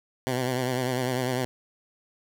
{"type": "tone with vibrato", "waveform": "10% pulse", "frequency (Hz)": 126.9, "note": "B2", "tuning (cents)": 47, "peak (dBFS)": -17, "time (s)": [0.27, 1.45], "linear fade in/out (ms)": 0, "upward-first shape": "triangle", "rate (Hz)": 10, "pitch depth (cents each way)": 67, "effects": []}